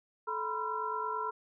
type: tone cluster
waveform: sine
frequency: 435.1 / 972 / 1021 / 1359 Hz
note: A4 / B5 / C6 / F6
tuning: -19 / -28 / -43 / -48 cents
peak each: -40 / -36 / -38 / -38 dBFS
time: 0.27-1.31 s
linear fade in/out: 10 ms
effects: none